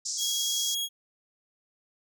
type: band-pass noise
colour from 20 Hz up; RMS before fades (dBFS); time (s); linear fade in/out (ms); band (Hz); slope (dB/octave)
pink; -33; 0.05-0.75; 10; 5000 to 7400; 48
type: tone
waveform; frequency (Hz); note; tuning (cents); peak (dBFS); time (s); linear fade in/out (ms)
sawtooth; 3308; G#7; -8; -25; 0.17-0.89; 50
effects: none